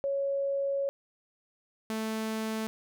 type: tone pair in turn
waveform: sine / sawtooth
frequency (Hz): 554.4 / 220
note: C#5 / A3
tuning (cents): 0 / 0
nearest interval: octave + major third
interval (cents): 1600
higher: first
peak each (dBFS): -27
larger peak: neither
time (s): 0.04-0.89 / 1.9-2.67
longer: first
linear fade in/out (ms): 0
effects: none